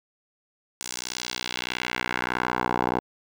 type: tone with band-pass filter sweep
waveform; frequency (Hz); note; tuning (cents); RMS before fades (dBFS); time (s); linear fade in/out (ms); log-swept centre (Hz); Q
10% pulse; 61.6; B1; -4; -29; 0.81-3; 0; 7700 to 690; 1.4
effects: none